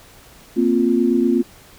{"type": "chord", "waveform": "sine", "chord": "Bb suspended second", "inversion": "none", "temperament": "equal", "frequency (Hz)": [233.1, 261.6, 349.2], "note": ["Bb3", "C4", "F4"], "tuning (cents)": [0, 0, 0], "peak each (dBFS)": -18, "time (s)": [0.56, 1.43], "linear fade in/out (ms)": 20, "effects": ["pink hiss -46 dBFS RMS until 1.78 s"]}